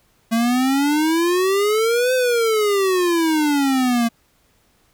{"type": "exponential two-way sweep", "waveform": "square", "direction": "up then down", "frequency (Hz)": [224, 516, 228.8], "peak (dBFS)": -16, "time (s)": [0.31, 4.09], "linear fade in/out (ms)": 20, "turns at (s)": 2.14, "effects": ["pink hiss -60 dBFS RMS until 4.93 s"]}